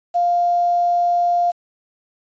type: tone with quantisation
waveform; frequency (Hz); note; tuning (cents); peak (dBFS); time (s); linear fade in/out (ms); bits
sine; 700; F5; +4; -14; 0.14-1.52; 20; 7
effects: resampled to 16000 Hz